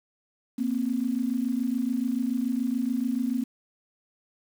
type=tone pair together; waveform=sine; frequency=234.6 / 261.6 Hz; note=A#3 / C4; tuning=+11 / 0 cents; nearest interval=major second; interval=189 cents; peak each=-27 dBFS; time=0.58-3.44 s; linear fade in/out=10 ms; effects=8-bit